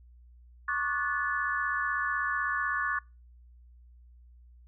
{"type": "tone cluster", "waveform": "sine", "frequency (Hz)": [1109, 1185, 1469, 1732], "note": ["C#6", "D6", "F#6", "A6"], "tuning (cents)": [0, 15, -13, -28], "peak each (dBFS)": [-33, -36, -33, -31], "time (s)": [0.68, 2.99], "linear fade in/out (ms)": 5, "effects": ["noise-tail reverb RT60 0.3 s tail -26 dB re dry", "added 60 Hz sine -52 dBFS peak until 4.67 s"]}